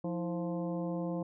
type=harmonic tone with a mistuned harmonic; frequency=174.61 Hz; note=F3; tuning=in tune; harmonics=1 / 2 / 3 / 4 / 5 / 6; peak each=-35 / -38 / -39 / -46 / -49 / -51 dBFS; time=0.04-1.23 s; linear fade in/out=5 ms; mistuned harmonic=2; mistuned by=-110 cents; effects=none